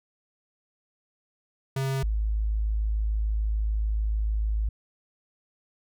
square / sine tone pair in turn, 134.5 / 53.38 Hz, C3 / G#1, +48 / +48 cents, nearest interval octave + major third, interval 1600 cents, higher first, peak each -26 / -23 dBFS, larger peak second, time 1.76-2.03 / 2.03-4.69 s, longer second, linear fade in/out 5 ms, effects none

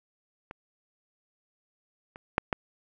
clicks, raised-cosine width 0.5 ms, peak -25 / -28 / -7 / -11 dBFS, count 4, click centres 0.511 / 2.159 / 2.381 / 2.528 s, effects none

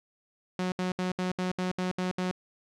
sawtooth tone bursts, 183 Hz, F#3, 19 cents flat, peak -24 dBFS, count 9, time 0.59-2.312 s, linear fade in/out 2 ms, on 130 ms, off 69 ms, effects low-pass 6000 Hz 12 dB/octave

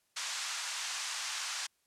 white band-pass noise, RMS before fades -38 dBFS, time 0.16-1.67 s, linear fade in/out 10 ms, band 880 to 7500 Hz, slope 24 dB/octave, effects white hiss -75 dBFS RMS until 1.86 s + low-pass 12000 Hz 12 dB/octave

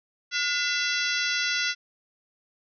harmonic tone with a mistuned harmonic, 674 Hz, E5, 38 cents sharp, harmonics 2 / 3 / 4 / 5 / 6 / 7 / 8 / 9, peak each -29 / -31 / -32 / -33 / -34 / -34 / -35 / -36 dBFS, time 0.31-1.75 s, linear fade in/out 50 ms, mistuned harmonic 2, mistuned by +110 cents, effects none

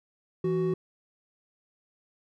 triangle tone pair together, 165.9 / 372.4 Hz, E3 / F#4, +11 / +11 cents, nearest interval octave + major second, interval 1400 cents, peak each -27 / -24 dBFS, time 0.44-0.74 s, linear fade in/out 5 ms, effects none

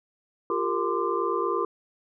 sine tone cluster, 350.3 / 399 / 462.9 / 1033 / 1185 Hz, F4 / G4 / A#4 / C6 / D6, +5 / +31 / -12 / -22 / +15 cents, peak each -30 dBFS, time 0.5-1.65 s, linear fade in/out 2 ms, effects none

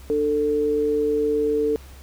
sine tone pair together, 297.1 / 445.2 Hz, D4 / A4, +20 / +20 cents, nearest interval perfect fifth, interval 700 cents, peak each -26 / -19 dBFS, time 0.1-1.76 s, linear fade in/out 0 ms, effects added 67 Hz sine -41 dBFS peak until 2.02 s + pink hiss -49 dBFS RMS until 2.02 s

